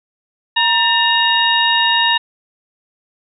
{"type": "harmonic tone with a mistuned harmonic", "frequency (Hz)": 941, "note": "A#5", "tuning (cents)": 16, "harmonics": [1, 2, 3, 4], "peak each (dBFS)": [-17, -17, -17, -17], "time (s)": [0.56, 2.18], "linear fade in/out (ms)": 10, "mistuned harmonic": 2, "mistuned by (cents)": -78, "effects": []}